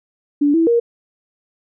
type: tone with pitch steps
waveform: sine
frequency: 289.3 / 329 / 469.5 Hz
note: D4 / E4 / A#4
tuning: -26 / -3 / +12 cents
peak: -11 dBFS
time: 0.41-0.8 s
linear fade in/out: 10 ms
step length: 130 ms
effects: none